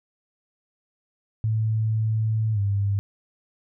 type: tone with pitch glide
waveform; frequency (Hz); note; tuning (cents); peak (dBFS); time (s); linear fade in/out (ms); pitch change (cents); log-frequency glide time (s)
sine; 110 to 100.29; A2 to G2; 0 to +40; -20; 1.44-2.99; 0; -160; 2.53-2.59
effects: none